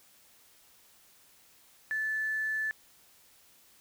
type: tone with quantisation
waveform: sine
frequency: 1745 Hz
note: A6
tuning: 15 cents flat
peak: -29 dBFS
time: 1.91-2.71 s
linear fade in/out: 0 ms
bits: 9
effects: white hiss -61 dBFS RMS until 3.8 s